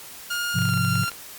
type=tone with pitch glide; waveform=sawtooth; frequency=1417 to 1387 Hz; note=F6 to F6; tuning=+25 to -12 cents; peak=-21 dBFS; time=0.3-1.1 s; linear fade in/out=10 ms; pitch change=-37 cents; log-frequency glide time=0.58-0.74 s
type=chord; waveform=sine; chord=F minor; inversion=first; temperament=just; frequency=104.77 / 130.96 / 174.61 Hz; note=Ab2 / C3 / F3; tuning=+16 / +2 / 0 cents; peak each=-25 dBFS; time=0.54-1.05 s; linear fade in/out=20 ms
type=clicks; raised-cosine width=0.3 ms; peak=-21 dBFS; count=11; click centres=0.587 / 0.619 / 0.654 / 0.689 / 0.737 / 0.775 / 0.849 / 0.955 / 1.035 / 1.081 / 1.117 s
effects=white hiss -41 dBFS RMS until 1.38 s + Opus 48 kbps